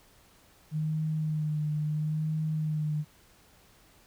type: tone with vibrato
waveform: sine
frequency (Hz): 153.7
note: D#3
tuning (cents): -21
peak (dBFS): -27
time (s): 0.71-3.05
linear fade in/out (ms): 50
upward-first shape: sine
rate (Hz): 0.74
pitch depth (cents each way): 30
effects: pink hiss -60 dBFS RMS until 4.06 s